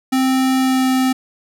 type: tone with pitch glide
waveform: square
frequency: 261.6 to 259.6 Hz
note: C4 to C4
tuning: 0 to -13 cents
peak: -14 dBFS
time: 0.12-1.13 s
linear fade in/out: 10 ms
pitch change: -13 cents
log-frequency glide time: 0.58-0.89 s
effects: none